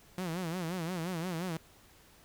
sawtooth tone with vibrato, 173.3 Hz, F3, 13 cents flat, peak -30 dBFS, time 0.18-1.57 s, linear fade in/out 0 ms, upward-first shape sine, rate 5.7 Hz, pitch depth 140 cents each way, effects pink hiss -60 dBFS RMS until 2.24 s

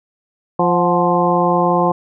harmonic tone with a mistuned harmonic, 174.61 Hz, F3, in tune, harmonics 1 / 2 / 3 / 4 / 5 / 6, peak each -19 / -19 / -19 / -19 / -19 / -19 dBFS, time 0.59-1.92 s, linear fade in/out 5 ms, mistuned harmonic 4, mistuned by +57 cents, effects none

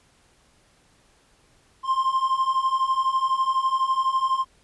triangle beating tone pair, 1046.5 / 1058.5 Hz, C6 / C6, 0 / +20 cents, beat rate 12 Hz, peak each -23 / -20 dBFS, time 1.83-4.45 s, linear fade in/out 50 ms, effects pink hiss -60 dBFS RMS until 4.63 s + resampled to 24000 Hz

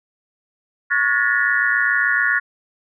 sine tone cluster, 1111 / 1444 / 1706 / 1813 / 1942 Hz, C#6 / F#6 / G#6 / A#6 / B6, +4 / -43 / +46 / -49 / -30 cents, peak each -27 / -19 / -20 / -21 / -27 dBFS, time 0.9-2.4 s, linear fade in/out 20 ms, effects none

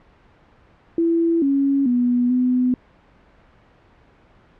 sine tone with pitch steps, 333.8 / 276.7 / 244.7 / 251.2 Hz, E4 / C#4 / B3 / B3, +22 / -3 / -16 / +30 cents, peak -15 dBFS, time 0.98-2.74 s, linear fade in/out 2 ms, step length 440 ms, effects pink hiss -53 dBFS RMS until 4.59 s + low-pass 2000 Hz 12 dB/octave

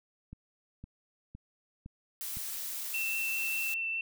click train, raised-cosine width 5 ms, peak -32 dBFS, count 5, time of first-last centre 0.33-2.371 s, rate 1.96 Hz
blue noise, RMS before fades -38 dBFS, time 2.21-3.74 s, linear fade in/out 0 ms
sine tone with vibrato, 2680 Hz, E7, 28 cents sharp, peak -31 dBFS, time 2.94-4.01 s, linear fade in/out 2 ms, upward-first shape triangle, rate 5 Hz, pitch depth 11 cents each way
effects none

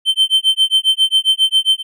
triangle tone with tremolo, 3101 Hz, G7, 19 cents flat, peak -6 dBFS, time 0.05-1.83 s, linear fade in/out 50 ms, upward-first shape sine, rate 7.4 Hz, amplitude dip 100%, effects none

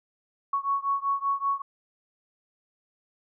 sine beating tone pair, 1108.7 / 1113.9 Hz, C#6 / C#6, 0 / +8 cents, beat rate 5.2 Hz, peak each -27 / -28 dBFS, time 0.53-1.62 s, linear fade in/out 5 ms, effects none

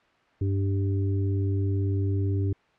harmonic tone, 98 Hz, G2, in tune, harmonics 1 / 3 / 4, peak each -23 / -33 / -35 dBFS, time 0.41-2.53 s, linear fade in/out 5 ms, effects white hiss -61 dBFS RMS until 2.78 s + low-pass 2000 Hz 12 dB/octave

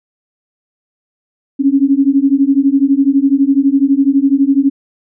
sine beating tone pair, 269.8 / 281.8 Hz, C#4 / C#4, -47 / +29 cents, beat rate 12 Hz, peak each -11 dBFS, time 1.59-4.7 s, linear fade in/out 20 ms, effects none

